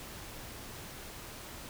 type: silence
effects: pink hiss -46 dBFS RMS until 1.69 s